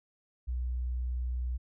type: tone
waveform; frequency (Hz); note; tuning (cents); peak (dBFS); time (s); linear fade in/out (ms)
sine; 61.74; B1; 0; -30; 0.47-1.58; 20
effects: none